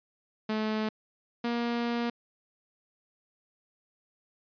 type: tone pair in turn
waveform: sawtooth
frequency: 216.4 / 236.8 Hz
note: A3 / A#3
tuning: -29 / +27 cents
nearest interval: major second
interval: 156 cents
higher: second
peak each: -24 dBFS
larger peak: neither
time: 0.49-0.89 / 1.44-2.1 s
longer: second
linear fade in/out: 5 ms
effects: resampled to 11025 Hz